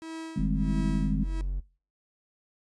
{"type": "tone with tremolo", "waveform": "45% pulse", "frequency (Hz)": 323.5, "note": "E4", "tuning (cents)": -32, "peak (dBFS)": -35, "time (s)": [0.02, 1.41], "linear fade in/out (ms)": 0, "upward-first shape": "sine", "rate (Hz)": 1.5, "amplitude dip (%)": 95}
{"type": "chord", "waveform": "sine", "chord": "Ab major seventh", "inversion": "second", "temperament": "equal", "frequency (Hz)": [155.56, 196, 207.7, 261.6], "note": ["Eb3", "G3", "Ab3", "C4"], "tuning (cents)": [0, 0, 0, 0], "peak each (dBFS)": [-30, -34, -30, -33], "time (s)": [0.36, 1.24], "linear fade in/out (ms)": 5}
{"type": "tone", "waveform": "triangle", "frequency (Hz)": 45.91, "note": "F#1", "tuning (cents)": -13, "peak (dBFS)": -25, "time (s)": [0.38, 1.61], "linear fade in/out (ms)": 20}
{"effects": ["noise-tail reverb RT60 0.4 s tail -22 dB re dry", "resampled to 22050 Hz"]}